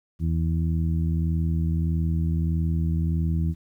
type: harmonic tone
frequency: 81.6 Hz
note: E2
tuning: 17 cents flat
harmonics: 1 / 2 / 3 / 4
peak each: -23 / -25 / -36 / -38 dBFS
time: 0.19-3.55 s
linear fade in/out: 50 ms
effects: 10-bit